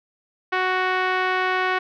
5% pulse tone with low-pass filter, 370.6 Hz, F#4, 3 cents sharp, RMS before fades -22 dBFS, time 0.52-1.79 s, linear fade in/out 10 ms, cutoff 1700 Hz, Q 1.1, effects none

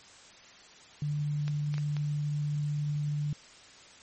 sine tone, 147.5 Hz, D3, 8 cents sharp, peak -28 dBFS, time 1.02-3.33 s, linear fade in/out 2 ms
clicks, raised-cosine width 0.2 ms, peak -24 dBFS, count 4, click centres 1.48 / 1.741 / 1.781 / 1.967 s
effects white hiss -53 dBFS RMS until 4.02 s + MP3 32 kbps

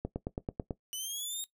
click train, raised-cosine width 2 ms, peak -20 dBFS, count 7, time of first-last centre 0.05-0.708 s, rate 9.12 Hz
15% pulse linear sweep, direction up, 2960 to 3738 Hz, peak -29 dBFS, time 0.93-1.44 s, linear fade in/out 0 ms
effects noise-tail reverb RT60 0.1 s tail -17 dB re dry

